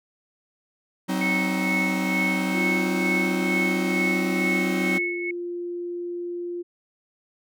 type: chord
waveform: 45% pulse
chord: C diminished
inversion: second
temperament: just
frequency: 188.37 / 261.6 / 314 Hz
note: Gb3 / C4 / Eb4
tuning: +31 / 0 / +16 cents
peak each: -26 / -29 / -30 dBFS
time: 1.08-4.99 s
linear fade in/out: 20 ms
type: tone with tremolo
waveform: sine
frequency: 2200 Hz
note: C#7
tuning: 14 cents flat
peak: -22 dBFS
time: 1.21-5.31 s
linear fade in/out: 5 ms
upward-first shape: sine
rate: 2.2 Hz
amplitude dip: 65%
type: tone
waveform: sine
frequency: 349.4 Hz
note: F4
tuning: 1 cent sharp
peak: -28 dBFS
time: 2.54-6.63 s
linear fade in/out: 20 ms
effects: none